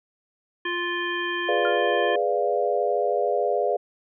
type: harmonic tone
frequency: 349.4 Hz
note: F4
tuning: 1 cent sharp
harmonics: 1 / 3 / 5 / 7 / 9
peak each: -30 / -32 / -28 / -37 / -34 dBFS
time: 0.65-2.16 s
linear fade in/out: 5 ms
type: chord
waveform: sine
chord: G# diminished seventh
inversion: none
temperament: equal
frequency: 415.3 / 493.9 / 587.3 / 698.5 Hz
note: G#4 / B4 / D5 / F5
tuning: 0 / 0 / 0 / 0 cents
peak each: -26 dBFS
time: 1.48-3.77 s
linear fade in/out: 10 ms
type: tone with exponential decay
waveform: sine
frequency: 1400 Hz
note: F6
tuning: 4 cents sharp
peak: -25 dBFS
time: 1.65-1.86 s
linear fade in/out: 0 ms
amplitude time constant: 44 ms
effects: none